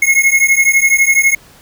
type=beating tone pair; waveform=square; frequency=2163 / 2175 Hz; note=C#7 / C#7; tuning=-43 / -33 cents; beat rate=12 Hz; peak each=-12 dBFS; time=0.02-1.35 s; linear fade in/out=5 ms; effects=pink hiss -43 dBFS RMS until 1.61 s